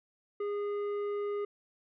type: tone with tanh clipping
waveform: triangle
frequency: 410 Hz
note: G#4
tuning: 22 cents flat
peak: -33 dBFS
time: 0.4-1.45 s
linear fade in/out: 5 ms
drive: 13 dB
effects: none